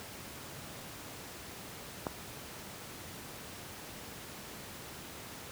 click, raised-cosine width 1 ms, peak -18 dBFS, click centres 2.068 s, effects pink hiss -46 dBFS RMS until 5.51 s + high-pass 80 Hz 12 dB/octave

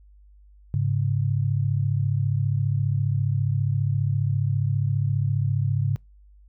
sine tone pair together, 103.91 / 138.7 Hz, G#2 / C#3, +1 / +1 cents, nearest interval perfect fourth, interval 500 cents, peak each -23 dBFS, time 0.74-5.96 s, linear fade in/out 0 ms, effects noise-tail reverb RT60 0.2 s tail -25 dB re dry + added 50 Hz sine -49 dBFS peak until 6.48 s

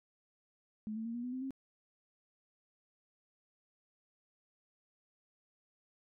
sine tone with pitch steps, 214.9 / 222.9 / 231.1 / 239.7 / 248.6 / 257.8 / 267.3 Hz, A3 / A3 / A#3 / A#3 / B3 / C4 / C4, -41 / +23 / -15 / +48 / +12 / -26 / +37 cents, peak -37 dBFS, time 0.87-1.507 s, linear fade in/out 0 ms, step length 91 ms, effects none

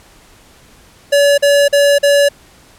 square tone bursts, 570 Hz, C#5, 48 cents sharp, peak -8 dBFS, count 4, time 1.12-2.289 s, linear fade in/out 10 ms, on 260 ms, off 43 ms, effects pink hiss -45 dBFS RMS until 2.78 s + low-pass 12000 Hz 12 dB/octave

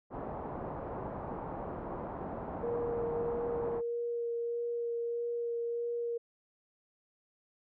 white low-pass noise, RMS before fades -40 dBFS, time 0.1-3.82 s, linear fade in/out 50 ms, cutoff 920 Hz, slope 24 dB/octave
sine tone with vibrato, 471.1 Hz, A#4, 18 cents sharp, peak -32 dBFS, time 2.63-6.18 s, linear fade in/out 10 ms, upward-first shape sine, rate 1.6 Hz, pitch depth 10 cents each way
effects none

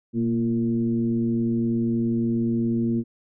sine tone with frequency modulation, 232.4 Hz, A#3, 5 cents flat, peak -20 dBFS, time 0.13-3.04 s, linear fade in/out 50 ms, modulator 112 Hz, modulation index 0.8, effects none

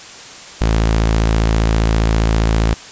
sawtooth tone, 55 Hz, A1, in tune, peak -8 dBFS, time 0.61-2.74 s, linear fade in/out 0 ms, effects white hiss -35 dBFS RMS until 2.91 s + resampled to 16000 Hz

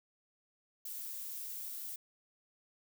violet noise, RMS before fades -43 dBFS, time 0.85-1.96 s, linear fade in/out 5 ms, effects none

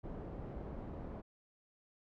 pink low-pass noise, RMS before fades -45 dBFS, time 0.03-1.22 s, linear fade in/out 20 ms, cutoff 650 Hz, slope 12 dB/octave, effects none

